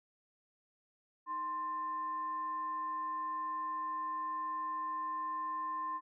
sine tone with frequency modulation, 1046.5 Hz, C6, in tune, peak -35 dBFS, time 1.26-6.01 s, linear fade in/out 50 ms, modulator 735 Hz, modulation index 0.23, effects none

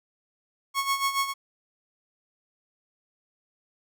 sawtooth tone with tremolo, 1100 Hz, C#6, 14 cents flat, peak -18 dBFS, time 0.74-1.34 s, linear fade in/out 50 ms, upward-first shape sine, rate 7.1 Hz, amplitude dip 70%, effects none

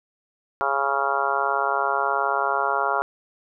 harmonic tone, 138.59 Hz, C#3, in tune, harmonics 3 / 4 / 5 / 6 / 7 / 8 / 9 / 10, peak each -31 / -31 / -28 / -28 / -28 / -28 / -31 / -26 dBFS, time 0.61-3.02 s, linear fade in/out 0 ms, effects none

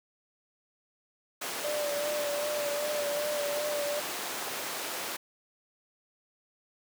pink high-pass noise, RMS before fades -36 dBFS, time 1.41-5.17 s, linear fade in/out 10 ms, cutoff 430 Hz, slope 12 dB/octave
sine tone with vibrato, 587.3 Hz, D5, in tune, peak -30 dBFS, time 1.64-4 s, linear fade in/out 5 ms, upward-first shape sine, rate 2.6 Hz, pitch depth 29 cents each way
effects none

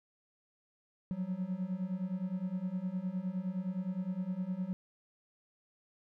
triangle beating tone pair, 179 / 188.7 Hz, F3 / F#3, +43 / +34 cents, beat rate 9.7 Hz, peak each -36 / -34 dBFS, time 1.11-4.73 s, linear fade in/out 0 ms, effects none

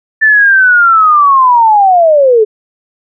sine linear sweep, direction down, 1774 to 415.3 Hz, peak -3 dBFS, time 0.21-2.45 s, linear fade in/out 20 ms, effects none

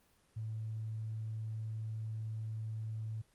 triangle tone with tanh clipping, 110 Hz, A2, in tune, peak -37 dBFS, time 0.36-3.22 s, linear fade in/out 10 ms, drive 2 dB, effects pink hiss -70 dBFS RMS until 3.34 s + Opus 24 kbps

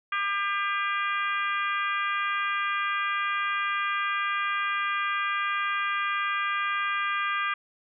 harmonic tone with a mistuned harmonic, 400.1 Hz, G4, 35 cents sharp, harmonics 3 / 4 / 5 / 6 / 7 / 8, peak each -28 / -31 / -34 / -34 / -40 / -41 dBFS, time 0.12-7.54 s, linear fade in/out 5 ms, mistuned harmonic 8, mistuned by +36 cents, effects none

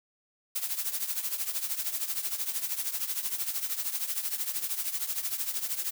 blue noise with tremolo, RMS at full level -29 dBFS, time 0.55-5.91 s, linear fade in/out 10 ms, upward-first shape triangle, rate 13 Hz, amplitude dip 80%, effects none

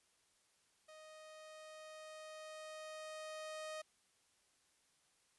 sawtooth tone with level ramp, 623 Hz, D#5, 2 cents sharp, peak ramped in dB -52 to -40 dBFS, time 0.88-3.82 s, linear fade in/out 10 ms, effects white hiss -75 dBFS RMS until 5.38 s + resampled to 24000 Hz

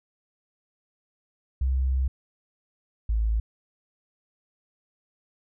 sine tone pair in turn, 65.41 / 54.67 Hz, C2 / A1, 0 / -10 cents, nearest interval minor third, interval 310 cents, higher first, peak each -21 dBFS, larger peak neither, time 1.61-2.08 / 3.09-3.4 s, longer first, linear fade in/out 5 ms, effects none

